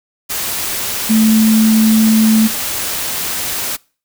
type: tone in noise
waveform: sine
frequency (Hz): 220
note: A3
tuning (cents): 0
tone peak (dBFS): -8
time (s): 1.09-2.48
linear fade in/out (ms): 20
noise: white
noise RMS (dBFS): -20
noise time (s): 0.29-3.77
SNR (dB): +9
effects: noise-tail reverb RT60 0.4 s tail -25 dB re dry